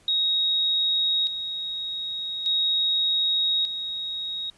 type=tone with tremolo; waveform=sine; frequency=3773 Hz; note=A#7; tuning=20 cents sharp; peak=-20 dBFS; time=0.08-4.5 s; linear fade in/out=2 ms; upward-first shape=square; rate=0.42 Hz; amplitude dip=60%; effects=pink hiss -58 dBFS RMS until 4.57 s + resampled to 24000 Hz